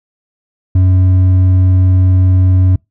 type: tone with hard clipping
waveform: sine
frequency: 92.5 Hz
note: F#2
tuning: in tune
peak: -7 dBFS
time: 0.75-2.76 s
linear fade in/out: 5 ms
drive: 4 dB
effects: noise-tail reverb RT60 0.2 s tail -26 dB re dry